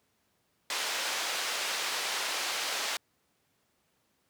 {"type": "band-pass noise", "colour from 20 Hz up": "white", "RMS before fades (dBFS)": -33, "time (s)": [0.7, 2.97], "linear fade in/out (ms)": 2, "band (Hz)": [510, 5000], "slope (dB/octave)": 12, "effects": ["pink hiss -73 dBFS RMS until 4.29 s", "high-pass 100 Hz 12 dB/octave"]}